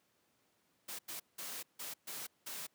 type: noise bursts at uneven times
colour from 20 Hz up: white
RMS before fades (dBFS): -44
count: 6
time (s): 0.88-0.99 / 1.08-1.2 / 1.38-1.63 / 1.79-1.94 / 2.07-2.27 / 2.46-2.67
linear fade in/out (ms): 10
effects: pink hiss -75 dBFS RMS until 2.74 s + high-pass 150 Hz 12 dB/octave